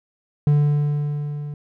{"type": "tone with level ramp", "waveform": "triangle", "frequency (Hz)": 146.83, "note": "D3", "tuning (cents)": 0, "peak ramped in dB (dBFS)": [-10, -26], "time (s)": [0.47, 1.54], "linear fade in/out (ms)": 2, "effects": []}